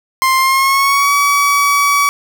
30% pulse tone with pitch glide, 1050 to 1138.4 Hz, C6 to C#6, +6 to +46 cents, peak -7 dBFS, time 0.22-2.09 s, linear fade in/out 0 ms, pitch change +140 cents, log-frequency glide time 0.37-1.13 s, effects none

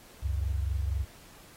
sine tone pair together, 68.34 / 92.5 Hz, C#2 / F#2, -24 / 0 cents, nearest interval perfect fourth, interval 524 cents, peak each -28 / -33 dBFS, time 0.22-1.05 s, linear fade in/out 20 ms, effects pink hiss -54 dBFS RMS until 1.56 s + AAC 48 kbps

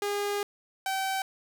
sawtooth tone pair in turn, 407.8 / 769.8 Hz, G#4 / G5, -32 / -32 cents, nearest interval major seventh, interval 1100 cents, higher second, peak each -24 dBFS, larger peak neither, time 0.02-0.43 / 0.86-1.22 s, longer first, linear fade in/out 2 ms, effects none

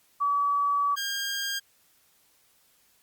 sine / 15% pulse tone pair in turn, 1143 / 1609.5 Hz, D6 / G6, -47 / +45 cents, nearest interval tritone, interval 592 cents, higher second, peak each -22 dBFS, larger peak neither, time 0.2-0.96 / 0.96-1.6 s, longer first, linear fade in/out 20 ms, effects white hiss -64 dBFS RMS until 3.02 s + Opus 48 kbps

